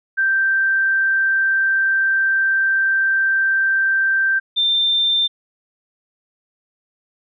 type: tone pair in turn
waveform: sine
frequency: 1567 / 3583 Hz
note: G6 / A7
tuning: -1 / +31 cents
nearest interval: octave + major second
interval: 1432 cents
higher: second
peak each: -14 dBFS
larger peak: neither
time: 0.17-4.4 / 4.56-5.28 s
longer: first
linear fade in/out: 20 ms
effects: none